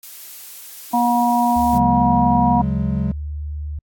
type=noise; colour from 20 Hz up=blue; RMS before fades=-36 dBFS; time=0.03-1.78 s; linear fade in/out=2 ms
type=harmonic tone; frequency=239.8 Hz; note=A#3; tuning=49 cents sharp; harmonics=1 / 3 / 4; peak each=-18 / -18 / -18 dBFS; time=0.93-2.62 s; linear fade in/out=10 ms
type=tone with pitch glide; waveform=sine; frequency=73.42 to 74.4 Hz; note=D2 to D2; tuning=0 to +23 cents; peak=-24 dBFS; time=1.56-3.79 s; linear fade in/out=5 ms; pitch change=+23 cents; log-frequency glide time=2.09-3.59 s
type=chord; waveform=triangle; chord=C# suspended fourth; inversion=none; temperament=equal with one note detuned; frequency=138.59 / 183.61 / 207.7 Hz; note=C#3 / F#3 / G#3; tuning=0 / -13 / 0 cents; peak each=-21 dBFS; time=1.73-3.12 s; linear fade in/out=5 ms
effects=AAC 64 kbps